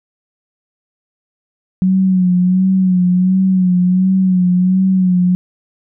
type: tone with vibrato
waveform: sine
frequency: 184.5 Hz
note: F#3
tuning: 5 cents flat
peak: -9 dBFS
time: 1.82-5.35 s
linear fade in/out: 0 ms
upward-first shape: sine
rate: 1.4 Hz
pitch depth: 49 cents each way
effects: none